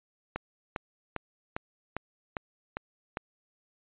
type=click train; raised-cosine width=0.5 ms; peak=-17 dBFS; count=8; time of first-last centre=0.36-3.171 s; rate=2.49 Hz; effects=resampled to 8000 Hz